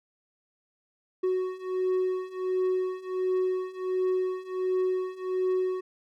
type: beating tone pair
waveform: triangle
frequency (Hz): 369.8 / 371.2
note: F#4 / F#4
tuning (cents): -1 / +6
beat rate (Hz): 1.4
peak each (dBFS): -28 / -26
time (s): 1.23-5.81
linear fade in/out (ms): 10
effects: none